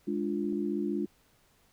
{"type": "chord", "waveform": "sine", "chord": "D diminished", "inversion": "second", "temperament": "equal", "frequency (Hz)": [207.7, 293.7, 349.2], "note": ["Ab3", "D4", "F4"], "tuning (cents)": [0, 0, 0], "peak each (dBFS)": -33, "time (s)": [0.07, 1.06], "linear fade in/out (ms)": 10}
{"type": "clicks", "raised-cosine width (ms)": 2, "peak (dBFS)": [-46, -39], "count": 2, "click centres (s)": [0.443, 0.527]}
{"effects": ["pink hiss -66 dBFS RMS until 1.72 s"]}